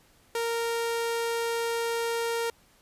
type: tone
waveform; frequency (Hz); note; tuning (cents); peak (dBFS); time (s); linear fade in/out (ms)
sawtooth; 463.7; A#4; -9; -23; 0.35-2.5; 2
effects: pink hiss -61 dBFS RMS until 2.81 s + resampled to 32000 Hz